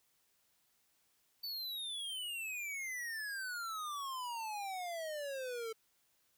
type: exponential sweep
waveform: square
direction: down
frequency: 4565 to 440 Hz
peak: -40 dBFS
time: 1.43-5.73 s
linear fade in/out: 10 ms
effects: white hiss -75 dBFS RMS until 6.37 s